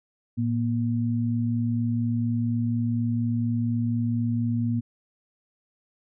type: tone pair together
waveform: sine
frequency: 113.32 / 237.5 Hz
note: A#2 / A#3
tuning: -49 / +33 cents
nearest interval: octave + minor second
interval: 1282 cents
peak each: -25 dBFS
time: 0.37-4.81 s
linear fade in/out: 20 ms
effects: none